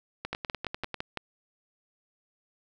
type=two click trains; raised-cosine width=0.3 ms; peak=-16 / -17 dBFS; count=6 / 8; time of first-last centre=0.33-1.173 / 0.25-0.943 s; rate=5.93 / 10.1 Hz; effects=none